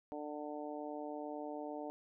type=harmonic tone; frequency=148.9 Hz; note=D3; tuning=24 cents sharp; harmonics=2 / 3 / 4 / 5 / 6; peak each=-45 / -48 / -46 / -48 / -51 dBFS; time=0.12-1.9 s; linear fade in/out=0 ms; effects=none